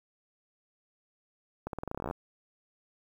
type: accelerating click train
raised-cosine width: 1 ms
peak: -21 dBFS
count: 16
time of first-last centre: 1.67-2.111 s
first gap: 62 ms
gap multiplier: 0.88
effects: 9-bit